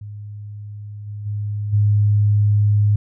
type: tone with level steps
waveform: sine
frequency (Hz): 103.83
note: G#2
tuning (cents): 0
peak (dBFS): -30 / -27 / -21 / -12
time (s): 0.01-2.96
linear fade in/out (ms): 5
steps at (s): 1.06 / 1.25 / 1.72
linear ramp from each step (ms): 20
effects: none